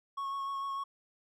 triangle tone with vibrato, 1100 Hz, C#6, 14 cents flat, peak -32 dBFS, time 0.17-0.84 s, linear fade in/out 10 ms, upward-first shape sine, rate 6.7 Hz, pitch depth 15 cents each way, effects none

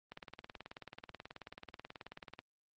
click train, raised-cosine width 0.3 ms, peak -30 dBFS, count 43, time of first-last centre 0.12-2.39 s, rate 18.5 Hz, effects high-pass 60 Hz 12 dB/octave + Opus 32 kbps

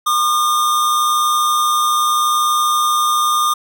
square tone pair together, 1091.2 / 1212 Hz, C#6 / D#6, -28 / -46 cents, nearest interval major second, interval 182 cents, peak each -26 / -14 dBFS, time 0.06-3.54 s, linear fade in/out 10 ms, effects none

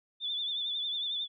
sine tone with vibrato, 3515 Hz, A7, 2 cents flat, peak -31 dBFS, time 0.2-1.28 s, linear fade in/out 50 ms, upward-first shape triangle, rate 11 Hz, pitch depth 69 cents each way, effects none

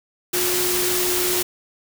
sine tone in noise, 359.9 Hz, F#4, 48 cents flat, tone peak -24 dBFS, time 0.33-1.43 s, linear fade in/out 10 ms, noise white, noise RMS -22 dBFS, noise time 0.33-1.43 s, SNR -5 dB, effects none

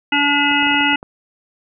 harmonic tone, 287.5 Hz, D4, 37 cents flat, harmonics 1 / 3 / 5 / 7 / 9 / 10, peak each -20 / -20 / -20 / -20 / -20 / -20 dBFS, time 0.12-0.96 s, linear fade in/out 5 ms
clicks, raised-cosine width 1 ms, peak -19 dBFS, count 8, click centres 0.514 / 0.627 / 0.668 / 0.714 / 0.744 / 0.809 / 0.931 / 1.029 s
effects none

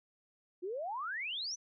sine exponential sweep, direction up, 339.9 to 6200 Hz, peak -36 dBFS, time 0.62-1.56 s, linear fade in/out 20 ms, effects none

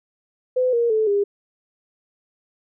sine tone with pitch steps, 507 / 470.3 / 436.3 / 404.7 Hz, B4 / A#4 / A4 / G#4, +45 / +15 / -15 / -45 cents, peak -16 dBFS, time 0.56-1.24 s, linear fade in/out 10 ms, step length 170 ms, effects none

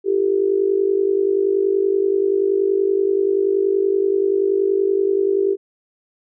sine tone with amplitude modulation, 392.3 Hz, G4, 1 cent sharp, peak -11 dBFS, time 0.04-5.57 s, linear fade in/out 50 ms, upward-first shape sine, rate 50.5 Hz, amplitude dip 80%, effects none

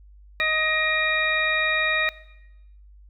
harmonic tone with a mistuned harmonic, 627 Hz, D#5, 13 cents sharp, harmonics 1 / 2 / 3 / 4 / 6, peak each -31 / -30 / -23 / -25 / -29 dBFS, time 0.4-2.09 s, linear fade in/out 0 ms, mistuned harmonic 4, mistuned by -67 cents, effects noise-tail reverb RT60 0.9 s tail -19 dB re dry + added 50 Hz sine -46 dBFS peak until 3.09 s

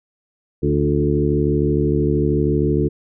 harmonic tone with a mistuned harmonic, 73 Hz, D2, 10 cents flat, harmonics 1 / 2 / 3 / 4 / 5 / 6, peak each -23 / -20 / -25 / -22 / -21 / -23 dBFS, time 0.62-2.89 s, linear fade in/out 20 ms, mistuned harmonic 5, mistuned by -29 cents, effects none

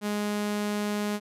sawtooth tone, 207.7 Hz, G#3, in tune, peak -23 dBFS, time 0.01-1.2 s, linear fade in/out 50 ms, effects resampled to 32000 Hz

